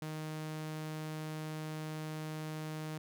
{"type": "tone", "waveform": "sawtooth", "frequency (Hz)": 155.56, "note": "D#3", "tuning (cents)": 0, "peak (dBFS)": -35, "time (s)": [0.02, 2.98], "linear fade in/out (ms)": 2, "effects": []}